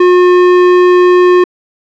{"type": "tone", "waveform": "square", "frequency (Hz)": 359.7, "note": "F#4", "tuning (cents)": -49, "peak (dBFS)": -4, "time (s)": [0, 1.44], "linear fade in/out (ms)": 5, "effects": ["low-pass 2000 Hz 12 dB/octave"]}